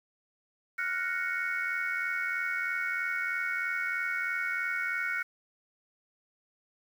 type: chord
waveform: sine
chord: Gb major seventh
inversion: third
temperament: equal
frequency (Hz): 1396.9 / 1480 / 1864.7 / 2217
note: F6 / Gb6 / Bb6 / Db7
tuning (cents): 0 / 0 / 0 / 0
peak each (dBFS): -35 / -33 / -37 / -33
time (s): 0.78-5.23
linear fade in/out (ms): 10
effects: tanh soft clip ceiling -21 dBFS + 9-bit